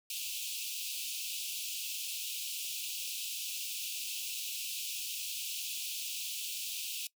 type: high-pass noise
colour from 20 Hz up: pink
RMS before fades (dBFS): -39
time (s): 0.1-7.07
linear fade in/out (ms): 2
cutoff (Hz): 2500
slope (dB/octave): 96
effects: noise-tail reverb RT60 0.1 s tail -20 dB re dry